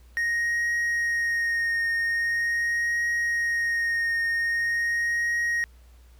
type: tone with vibrato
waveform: triangle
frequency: 1864.7 Hz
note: A#6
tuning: in tune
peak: -21 dBFS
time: 0.17-5.64 s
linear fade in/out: 0 ms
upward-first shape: triangle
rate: 0.43 Hz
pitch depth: 18 cents each way
effects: added 60 Hz sine -49 dBFS peak until 6.19 s + pink hiss -62 dBFS RMS until 6.19 s